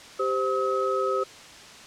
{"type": "tone cluster", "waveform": "sine", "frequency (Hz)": [391.9, 520, 1278], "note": ["G4", "C5", "D#6"], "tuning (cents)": [0, -11, 46], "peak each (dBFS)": -27, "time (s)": [0.19, 1.24], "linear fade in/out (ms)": 10, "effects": ["white hiss -45 dBFS RMS until 1.86 s", "low-pass 6000 Hz 12 dB/octave"]}